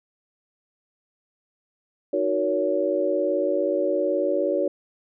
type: chord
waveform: sine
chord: D# minor seventh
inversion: none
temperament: equal with one note detuned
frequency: 311.1 / 370 / 466.2 / 563.7 Hz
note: D#4 / F#4 / A#4 / C#5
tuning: 0 / 0 / 0 / +29 cents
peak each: -28 / -26 / -29 / -23 dBFS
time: 2.13-4.68 s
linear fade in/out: 5 ms
effects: none